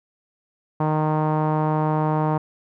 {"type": "tone with low-pass filter", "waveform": "sawtooth", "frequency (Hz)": 154.4, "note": "D#3", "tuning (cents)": -13, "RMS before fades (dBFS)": -21, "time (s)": [0.8, 2.38], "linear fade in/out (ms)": 5, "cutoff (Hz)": 950, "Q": 3, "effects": []}